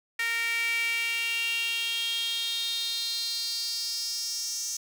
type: tone with high-pass filter sweep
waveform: sawtooth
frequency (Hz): 462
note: A#4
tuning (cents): -16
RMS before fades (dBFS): -30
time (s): 0.19-4.77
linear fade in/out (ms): 5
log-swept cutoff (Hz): 2000 to 6100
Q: 6.2
effects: none